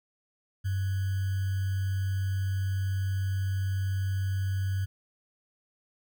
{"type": "tone with sample-and-hold", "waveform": "sine", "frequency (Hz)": 96, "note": "G2", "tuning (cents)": -36, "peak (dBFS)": -26, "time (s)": [0.64, 4.86], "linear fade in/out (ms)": 20, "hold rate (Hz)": 1575, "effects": []}